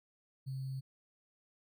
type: tone with sample-and-hold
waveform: sine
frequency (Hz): 133.1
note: C3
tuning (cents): +30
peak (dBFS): -37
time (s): 0.46-0.81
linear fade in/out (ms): 20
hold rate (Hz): 4410
effects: none